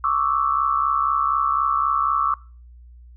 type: tone cluster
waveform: sine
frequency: 1107 / 1171 / 1314 Hz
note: C#6 / D6 / E6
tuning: -3 / -5 / -6 cents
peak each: -22 dBFS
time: 0.04-2.34 s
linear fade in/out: 2 ms
effects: noise-tail reverb RT60 0.4 s tail -23 dB re dry + added 60 Hz sine -42 dBFS peak until 3.16 s